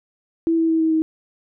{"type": "tone with pitch steps", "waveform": "sine", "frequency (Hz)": [329.6, 326.6, 323.6, 320.6, 317.6], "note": ["E4", "E4", "E4", "E4", "D#4"], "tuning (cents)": [0, -16, -32, -48, 36], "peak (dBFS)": -15, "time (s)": [0.47, 1.02], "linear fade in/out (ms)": 0, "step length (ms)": 110, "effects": []}